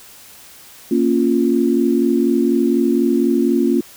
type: chord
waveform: sine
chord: Bb minor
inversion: none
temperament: equal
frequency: 233.1 / 277.2 / 349.2 Hz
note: Bb3 / Db4 / F4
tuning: 0 / 0 / 0 cents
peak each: -17 dBFS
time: 0.91-3.81 s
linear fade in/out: 5 ms
effects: white hiss -42 dBFS RMS until 3.96 s